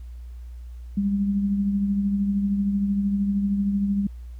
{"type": "tone with tremolo", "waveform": "sine", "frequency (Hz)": 200, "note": "G3", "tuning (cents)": 35, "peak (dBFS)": -18, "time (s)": [0.97, 4.07], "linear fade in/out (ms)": 5, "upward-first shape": "triangle", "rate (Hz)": 13, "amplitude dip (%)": 45, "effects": ["added 60 Hz sine -35 dBFS peak until 4.39 s", "pink hiss -63 dBFS RMS until 4.39 s"]}